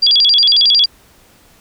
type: tone with vibrato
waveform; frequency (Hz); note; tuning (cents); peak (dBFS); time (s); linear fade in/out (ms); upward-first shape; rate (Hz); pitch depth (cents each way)
sine; 3999; B7; +21; -7; 0.02-0.86; 10; square; 11; 300
effects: pink hiss -48 dBFS RMS until 1.6 s